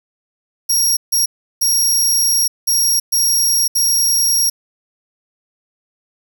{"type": "tone bursts at uneven times", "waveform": "20% pulse", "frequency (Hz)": 5610, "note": "F8", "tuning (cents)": 7, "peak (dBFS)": -7, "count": 6, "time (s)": [[0.69, 0.97], [1.12, 1.26], [1.61, 2.48], [2.67, 3], [3.12, 3.68], [3.75, 4.5]], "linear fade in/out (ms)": 10, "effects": []}